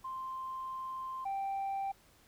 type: tone pair in turn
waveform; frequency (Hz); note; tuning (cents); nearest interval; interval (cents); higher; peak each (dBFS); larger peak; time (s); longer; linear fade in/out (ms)
sine; 1046.5 / 784; C6 / G5; 0 / 0; perfect fourth; 500; first; -37 / -31; second; 0.04-1.25 / 1.25-1.92; first; 10
effects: tanh soft clip ceiling -32 dBFS + pink hiss -64 dBFS RMS until 2.27 s